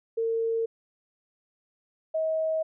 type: tone pair in turn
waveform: sine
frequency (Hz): 454.6 / 636.8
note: A#4 / D#5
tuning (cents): -43 / +40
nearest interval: tritone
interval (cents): 583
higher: second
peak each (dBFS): -24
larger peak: neither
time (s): 0.17-0.66 / 2.14-2.63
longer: neither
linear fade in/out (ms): 10
effects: none